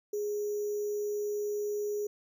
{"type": "tone with sample-and-hold", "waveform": "sine", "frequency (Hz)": 415.3, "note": "G#4", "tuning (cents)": 0, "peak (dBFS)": -30, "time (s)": [0.13, 2.07], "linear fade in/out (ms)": 5, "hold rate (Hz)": 6300, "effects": []}